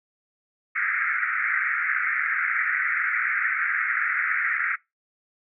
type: band-pass noise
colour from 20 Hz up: white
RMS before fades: -25 dBFS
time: 0.75-4.76 s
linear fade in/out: 10 ms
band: 1300 to 2200 Hz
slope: 96 dB/octave
effects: noise-tail reverb RT60 0.2 s tail -21 dB re dry